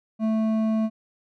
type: tone with hard clipping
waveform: sine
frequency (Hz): 220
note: A3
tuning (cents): 0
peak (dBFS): -22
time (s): 0.19-0.9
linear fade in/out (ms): 50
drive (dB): 8
effects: none